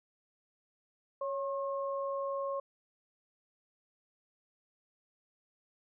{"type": "tone pair together", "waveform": "sine", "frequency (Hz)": [554.4, 1077.9], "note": ["C#5", "C#6"], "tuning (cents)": [0, -49], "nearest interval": "octave", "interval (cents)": 1151, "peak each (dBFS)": [-34, -38], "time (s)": [1.21, 2.6], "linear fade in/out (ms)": 5, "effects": []}